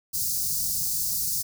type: band-stop noise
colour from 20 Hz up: white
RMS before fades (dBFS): -27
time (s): 0.13-1.43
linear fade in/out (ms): 20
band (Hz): 190 to 4600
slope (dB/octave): 48
effects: none